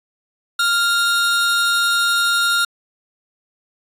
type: tone pair together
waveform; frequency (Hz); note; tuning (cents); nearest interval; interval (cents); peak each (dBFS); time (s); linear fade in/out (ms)
45% pulse; 1396.9 / 3729; F6 / A#7; 0 / 0; octave + perfect fourth; 1700; -16 / -21; 0.59-2.65; 5
effects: resampled to 32000 Hz